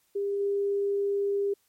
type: tone with level steps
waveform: sine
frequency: 401 Hz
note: G4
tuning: 39 cents sharp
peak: -26 / -24 dBFS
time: 0.15-1.54 s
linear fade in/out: 10 ms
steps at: 0.39 s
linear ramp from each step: 20 ms
effects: white hiss -69 dBFS RMS until 1.68 s + MP3 64 kbps